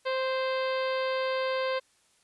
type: harmonic tone with a mistuned harmonic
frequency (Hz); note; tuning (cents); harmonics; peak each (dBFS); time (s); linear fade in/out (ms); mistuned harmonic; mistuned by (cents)
523.3; C5; 0; 1 / 2 / 3 / 4 / 5 / 6 / 7 / 8 / 9; -28 / -34 / -38 / -40 / -42 / -44 / -45 / -46 / -47; 0.05-1.8; 20; 4; -15
effects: white hiss -66 dBFS RMS until 2.23 s + resampled to 24000 Hz